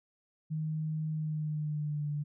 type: tone with pitch glide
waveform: sine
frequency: 156 to 147.33 Hz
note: D#3 to D3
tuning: +5 to +6 cents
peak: -31 dBFS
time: 0.5-2.24 s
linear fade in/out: 20 ms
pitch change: -99 cents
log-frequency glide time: 1.12-2.1 s
effects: none